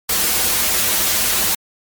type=noise with comb filter; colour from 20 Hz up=white; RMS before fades=-17 dBFS; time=0.09-1.55 s; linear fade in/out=5 ms; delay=7.2 ms; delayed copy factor=-0.8; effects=MP3 96 kbps